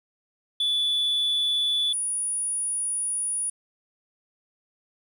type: tone pair in turn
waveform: sine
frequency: 3458 / 9699 Hz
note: A7 / D#9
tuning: -31 / -45 cents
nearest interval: octave + tritone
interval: 1786 cents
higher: second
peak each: -19 / -24 dBFS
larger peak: first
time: 0.6-1.93 / 1.93-3.5 s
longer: second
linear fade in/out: 5 ms
effects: tanh soft clip ceiling -20 dBFS + 9-bit